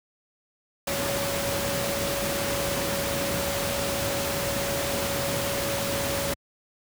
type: tone in noise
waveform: sine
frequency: 560 Hz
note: C#5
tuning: 18 cents sharp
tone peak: -30 dBFS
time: 0.87-6.34 s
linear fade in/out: 5 ms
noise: pink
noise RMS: -28 dBFS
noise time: 0.87-6.34 s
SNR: -5 dB
effects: high-pass 80 Hz 12 dB/octave